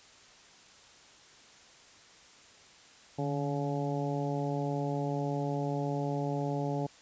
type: harmonic tone with a mistuned harmonic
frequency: 141.7 Hz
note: C#3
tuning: 38 cents sharp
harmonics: 1 / 2 / 3 / 4 / 5 / 6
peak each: -33 / -36 / -38 / -39 / -40 / -41 dBFS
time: 3.18-6.87 s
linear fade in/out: 10 ms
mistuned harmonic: 1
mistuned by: +62 cents
effects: white hiss -56 dBFS RMS until 7.01 s + resampled to 16000 Hz